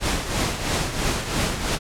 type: noise with tremolo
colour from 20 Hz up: pink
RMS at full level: -21 dBFS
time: 0-1.79 s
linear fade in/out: 50 ms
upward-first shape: triangle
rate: 3 Hz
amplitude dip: 65%
effects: low-pass 9000 Hz 12 dB/octave